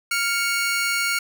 sawtooth tone pair together, 1396.9 / 2226 Hz, F6 / C#7, 0 / +7 cents, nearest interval minor sixth, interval 807 cents, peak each -20 dBFS, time 0.11-1.19 s, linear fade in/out 5 ms, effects none

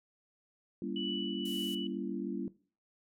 sine chord, G diminished seventh, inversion none, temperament just, 196 / 235.2 / 282.2 / 338.7 Hz, G3 / Bb3 / Db4 / Fb4, 0 / +16 / +31 / +47 cents, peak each -40 dBFS, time 0.82-2.48 s, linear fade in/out 2 ms
sine tone with tremolo, 2960 Hz, F#7, in tune, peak -35 dBFS, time 0.96-1.87 s, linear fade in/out 2 ms, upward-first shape triangle, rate 1.9 Hz, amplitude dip 55%
violet noise, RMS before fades -43 dBFS, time 1.45-1.75 s, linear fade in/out 5 ms
effects noise-tail reverb RT60 0.4 s tail -18 dB re dry + low-pass 12000 Hz 12 dB/octave

